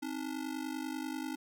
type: ring-modulated tone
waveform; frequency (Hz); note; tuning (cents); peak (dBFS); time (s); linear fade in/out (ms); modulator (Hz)
square; 288.4; D4; -31; -34; 0.02-1.36; 10; 25.1
effects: none